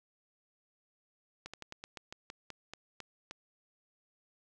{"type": "slowing click train", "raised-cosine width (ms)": 0.2, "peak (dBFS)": -26, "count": 12, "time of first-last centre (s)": [1.46, 3.311], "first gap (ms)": 76, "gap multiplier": 1.15, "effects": []}